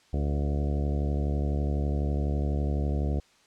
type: harmonic tone with a mistuned harmonic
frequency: 72 Hz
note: D2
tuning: 34 cents flat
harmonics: 1 / 2 / 3 / 4 / 5 / 6 / 7 / 8 / 9 / 10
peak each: -26 / -32 / -36 / -38 / -40 / -42 / -43 / -44 / -45 / -46 dBFS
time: 0.13-3.2 s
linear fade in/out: 5 ms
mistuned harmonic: 7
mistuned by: -24 cents
effects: white hiss -61 dBFS RMS until 3.46 s + low-pass 6000 Hz 12 dB/octave